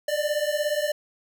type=beating tone pair; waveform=square; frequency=587.3 / 604.3 Hz; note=D5 / D5; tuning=0 / +49 cents; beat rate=17 Hz; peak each=-27 dBFS; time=0.08-0.92 s; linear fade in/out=5 ms; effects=none